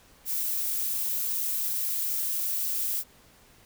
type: noise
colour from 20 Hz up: violet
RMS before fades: -29 dBFS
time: 0.25-3.04 s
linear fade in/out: 50 ms
effects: pink hiss -57 dBFS RMS until 3.65 s